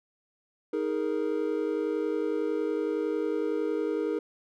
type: chord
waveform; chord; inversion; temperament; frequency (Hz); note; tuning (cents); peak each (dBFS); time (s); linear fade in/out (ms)
triangle; D# suspended fourth; none; equal with one note detuned; 314.4 / 415.3 / 466.2; D#4 / G#4 / A#4; +18 / 0 / 0; -29; 0.73-4.19; 5
effects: none